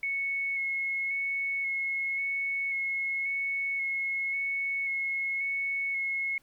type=tone with vibrato; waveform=sine; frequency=2193 Hz; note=C#7; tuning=19 cents flat; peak=-28 dBFS; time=0.03-6.38 s; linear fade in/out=2 ms; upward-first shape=square; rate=0.93 Hz; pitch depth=14 cents each way; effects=pink hiss -66 dBFS RMS until 6.42 s